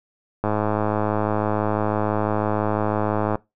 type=click train; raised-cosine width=1 ms; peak=-8 dBFS; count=310; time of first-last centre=0.44-3.355 s; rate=106 Hz; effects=noise-tail reverb RT60 0.2 s tail -21 dB re dry